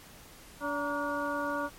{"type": "harmonic tone with a mistuned harmonic", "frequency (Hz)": 287.8, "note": "D4", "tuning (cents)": -35, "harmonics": [1, 2, 3, 4, 5], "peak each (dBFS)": [-36, -35, -37, -37, -36], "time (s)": [0.6, 1.7], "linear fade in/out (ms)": 50, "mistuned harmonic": 3, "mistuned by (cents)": 130, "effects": ["pink hiss -52 dBFS RMS until 1.78 s", "MP3 64 kbps"]}